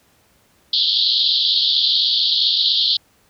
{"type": "band-pass noise", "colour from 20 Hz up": "white", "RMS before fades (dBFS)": -17, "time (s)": [0.73, 2.97], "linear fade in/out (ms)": 5, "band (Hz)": [3200, 4600], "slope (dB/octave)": 96, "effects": ["pink hiss -57 dBFS RMS until 3.29 s", "high-pass 60 Hz 12 dB/octave"]}